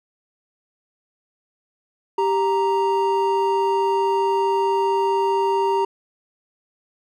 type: tone pair together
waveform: triangle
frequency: 392 / 932.3 Hz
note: G4 / A#5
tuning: 0 / 0 cents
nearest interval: octave + minor third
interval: 1500 cents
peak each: -18 dBFS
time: 2.18-5.85 s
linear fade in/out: 5 ms
effects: none